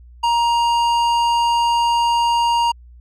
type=tone with tanh clipping; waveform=sine; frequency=940 Hz; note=A#5; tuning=14 cents sharp; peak=-16 dBFS; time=0.23-2.72 s; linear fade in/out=10 ms; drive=14 dB; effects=added 60 Hz sine -40 dBFS peak until 3 s